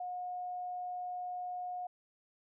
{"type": "tone", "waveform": "sine", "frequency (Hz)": 722, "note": "F#5", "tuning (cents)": -43, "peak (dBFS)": -37, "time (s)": [0, 1.87], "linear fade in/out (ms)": 5, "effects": []}